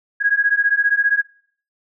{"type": "beating tone pair", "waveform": "sine", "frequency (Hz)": [1643, 1658], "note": ["G#6", "G#6"], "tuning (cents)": [-19, -3], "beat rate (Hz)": 15, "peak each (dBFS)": -17, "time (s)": [0.2, 1.22], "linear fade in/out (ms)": 20, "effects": ["noise-tail reverb RT60 0.5 s tail -20 dB re dry"]}